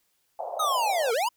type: band-pass noise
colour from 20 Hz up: pink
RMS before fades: -33 dBFS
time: 0.39-1.11 s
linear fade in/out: 2 ms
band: 580 to 820 Hz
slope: 48 dB/octave
type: linear two-way sweep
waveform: square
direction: down then up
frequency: 1286 to 432.3 to 1020 Hz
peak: -24 dBFS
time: 0.59-1.29 s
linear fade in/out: 10 ms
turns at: 1.13 s
effects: white hiss -71 dBFS RMS until 1.36 s